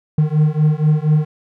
triangle beating tone pair, 150.8 / 155 Hz, D3 / D#3, +46 / -6 cents, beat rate 4.2 Hz, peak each -13 dBFS, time 0.18-1.25 s, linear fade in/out 5 ms, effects none

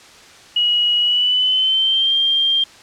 sine tone with pitch glide, 2907 to 3188 Hz, F#7 to G7, -31 to +28 cents, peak -13 dBFS, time 0.56-2.64 s, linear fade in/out 5 ms, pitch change +159 cents, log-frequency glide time 0.99-2.14 s, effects white hiss -43 dBFS RMS until 2.82 s + low-pass 6000 Hz 12 dB/octave

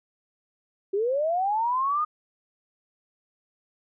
sine linear sweep, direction up, 378 to 1244.5 Hz, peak -22 dBFS, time 0.93-2.05 s, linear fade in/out 10 ms, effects none

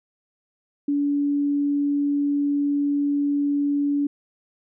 sine tone, 286.5 Hz, D4, 43 cents flat, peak -19 dBFS, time 0.88-4.07 s, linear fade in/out 5 ms, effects none

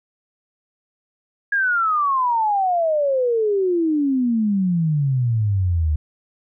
sine exponential sweep, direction down, 1661.2 to 73.9 Hz, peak -16 dBFS, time 1.52-5.96 s, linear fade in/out 5 ms, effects none

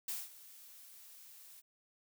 blue noise with ADSR envelope, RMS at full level -38 dBFS, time 0.08-1.62 s, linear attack 5 ms, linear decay 200 ms, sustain -18 dB, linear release 30 ms, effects none

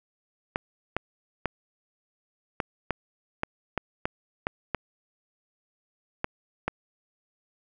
clicks, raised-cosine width 0.5 ms, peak -11 dBFS, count 12, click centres 0.559 / 0.966 / 1.457 / 2.602 / 2.907 / 3.434 / 3.777 / 4.055 / 4.469 / 4.747 / 6.244 / 6.68 s, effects none

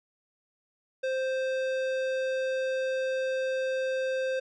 sine tone with tanh clipping, 523.3 Hz, C5, in tune, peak -29 dBFS, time 1.03-4.4 s, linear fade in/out 10 ms, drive 16 dB, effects none

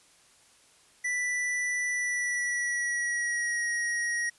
square tone with pitch glide, 1975.5 to 1890.7 Hz, B6 to A#6, 0 to +24 cents, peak -28 dBFS, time 1.04-4.3 s, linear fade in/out 10 ms, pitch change -76 cents, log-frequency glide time 1.9-3.66 s, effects white hiss -60 dBFS RMS until 4.38 s + resampled to 24000 Hz

